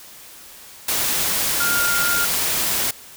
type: tone in noise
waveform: sine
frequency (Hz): 1407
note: F6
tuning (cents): +12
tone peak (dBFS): -20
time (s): 1.6-2.25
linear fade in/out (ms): 5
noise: white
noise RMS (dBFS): -21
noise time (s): 0.88-2.91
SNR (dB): -2
effects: white hiss -42 dBFS RMS until 3.16 s